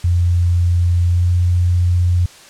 sine tone with pitch glide, 87.31 to 88.48 Hz, F2 to F2, 0 to +23 cents, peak -11 dBFS, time 0.04-2.26 s, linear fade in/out 5 ms, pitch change +23 cents, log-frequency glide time 1.09-1.24 s, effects white hiss -41 dBFS RMS until 2.49 s + low-pass 8000 Hz 12 dB/octave

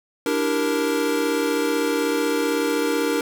square chord, E half-diminished seventh, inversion third, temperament equal, 293.7 / 329.6 / 392 / 466.2 Hz, D4 / E4 / G4 / Bb4, 0 / 0 / 0 / 0 cents, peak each -25 / -29 / -29 / -24 dBFS, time 0.26-3.21 s, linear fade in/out 2 ms, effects none

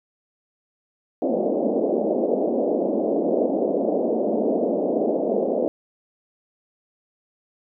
white band-pass noise, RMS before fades -22 dBFS, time 1.22-5.68 s, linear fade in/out 0 ms, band 210 to 640 Hz, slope 48 dB/octave, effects none

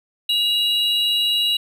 triangle tone pair together, 2854 / 3908 Hz, F7 / B7, +37 / -19 cents, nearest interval perfect fourth, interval 544 cents, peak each -18 dBFS, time 0.29-1.57 s, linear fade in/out 5 ms, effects none

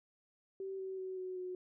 sine tone with pitch steps, 385.4 / 380.3 / 375.3 / 370.3 / 365.5 Hz, G4 / F#4 / F#4 / F#4 / F#4, -29 / +48 / +25 / +1 / -21 cents, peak -39 dBFS, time 0.6-1.55 s, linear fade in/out 2 ms, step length 190 ms, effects none

